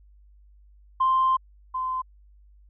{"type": "tone pair in turn", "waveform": "sine", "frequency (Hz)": [1046.5, 1031.5], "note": ["C6", "C6"], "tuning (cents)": [0, -25], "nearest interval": "unison", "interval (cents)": 25, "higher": "first", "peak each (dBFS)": [-17, -25], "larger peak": "first", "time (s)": [[1, 1.37], [1.74, 2.02]], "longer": "first", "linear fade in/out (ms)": 10, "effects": ["tanh soft clip ceiling -14 dBFS", "added 50 Hz sine -51 dBFS peak until 2.69 s"]}